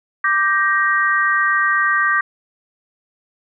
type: chord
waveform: sine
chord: G minor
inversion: second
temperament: just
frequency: 1176 / 1568 / 1881.6 Hz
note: D6 / G6 / Bb6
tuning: +2 / 0 / +16 cents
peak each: -18 dBFS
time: 0.24-2.21 s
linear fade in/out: 5 ms
effects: none

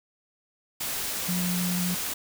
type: tone in noise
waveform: sine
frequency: 178.8 Hz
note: F3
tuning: 41 cents sharp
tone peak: -26 dBFS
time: 1.28-1.95 s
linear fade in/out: 10 ms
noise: white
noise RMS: -31 dBFS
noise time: 0.8-2.14 s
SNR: +2 dB
effects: none

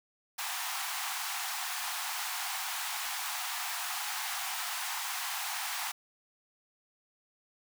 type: high-pass noise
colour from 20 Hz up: pink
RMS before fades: -36 dBFS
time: 0.38-5.92 s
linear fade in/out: 10 ms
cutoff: 720 Hz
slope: 96 dB/octave
effects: none

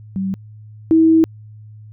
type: tone pair in turn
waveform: sine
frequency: 192.1 / 323.1 Hz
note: G3 / E4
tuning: -35 / -35 cents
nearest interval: major sixth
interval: 900 cents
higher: second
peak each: -18 / -8 dBFS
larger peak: second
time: 0.16-0.34 / 0.91-1.24 s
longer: second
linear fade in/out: 0 ms
effects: added 107 Hz sine -36 dBFS peak until 1.92 s

